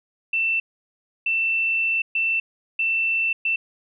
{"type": "tone bursts at uneven times", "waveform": "sine", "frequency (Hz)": 2676, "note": "E7", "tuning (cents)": 25, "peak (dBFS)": -19, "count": 5, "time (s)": [[0.33, 0.6], [1.26, 2.02], [2.15, 2.4], [2.79, 3.33], [3.45, 3.56]], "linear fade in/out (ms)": 5, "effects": []}